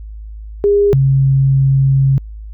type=tone pair in turn; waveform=sine; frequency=406.4 / 135.62 Hz; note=G#4 / C#3; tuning=-38 / -38 cents; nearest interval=octave + perfect fifth; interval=1900 cents; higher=first; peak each=-8 dBFS; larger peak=neither; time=0.64-0.93 / 0.93-2.18 s; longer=second; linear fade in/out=0 ms; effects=added 53 Hz sine -27 dBFS peak until 2.53 s